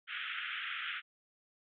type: band-pass noise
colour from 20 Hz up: pink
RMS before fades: -40 dBFS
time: 0.07-1.02 s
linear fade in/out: 50 ms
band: 1300 to 3400 Hz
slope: 96 dB/octave
effects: none